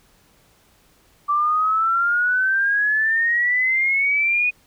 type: exponential sweep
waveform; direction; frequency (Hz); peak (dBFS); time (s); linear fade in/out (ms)
sine; up; 1162 to 2489; -16; 1.28-4.51; 20
effects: pink hiss -57 dBFS RMS until 4.66 s